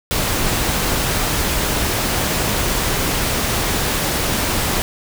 pink noise, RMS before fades -19 dBFS, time 0.11-4.82 s, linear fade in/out 0 ms, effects none

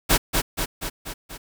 pink noise with echo, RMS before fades -17 dBFS, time 0.09-0.18 s, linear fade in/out 20 ms, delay 240 ms, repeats 5, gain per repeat -4 dB, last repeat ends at 1.38 s, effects none

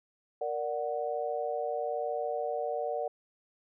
sine chord, Bb augmented, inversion none, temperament equal, 466.2 / 587.3 / 740 Hz, Bb4 / D5 / F#5, 0 / 0 / 0 cents, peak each -35 / -34 / -35 dBFS, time 0.41-3.08 s, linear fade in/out 5 ms, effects none

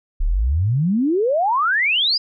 sine exponential sweep, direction up, 31.78 to 5060 Hz, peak -15 dBFS, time 0.2-2.18 s, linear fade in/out 10 ms, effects none

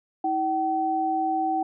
sine tone pair together, 321.2 / 764 Hz, E4 / G5, -45 / -45 cents, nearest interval octave + minor third, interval 1500 cents, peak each -28 / -23 dBFS, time 0.24-1.63 s, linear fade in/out 5 ms, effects none

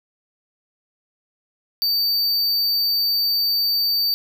square tone, 4606 Hz, D8, 34 cents flat, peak -18 dBFS, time 1.82-4.14 s, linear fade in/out 0 ms, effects none

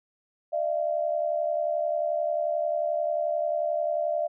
sine tone pair together, 606 / 677.3 Hz, D#5 / E5, -46 / +47 cents, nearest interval major second, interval 193 cents, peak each -27 / -27 dBFS, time 0.52-4.28 s, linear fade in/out 20 ms, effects none

